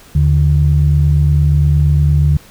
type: tone pair together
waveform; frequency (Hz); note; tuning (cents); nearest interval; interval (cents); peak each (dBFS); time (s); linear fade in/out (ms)
sine; 77.78 / 146.41; D#2 / D3; 0 / -5; major seventh; 1095; -10; 0.15-2.37; 5
effects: tanh soft clip ceiling -1 dBFS + pink hiss -42 dBFS RMS until 2.5 s